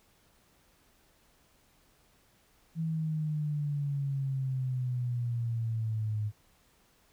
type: exponential sweep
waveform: sine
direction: down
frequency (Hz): 163.7 to 104.9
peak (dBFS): -29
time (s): 2.75-6.32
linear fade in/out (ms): 50
effects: pink hiss -66 dBFS RMS until 7.12 s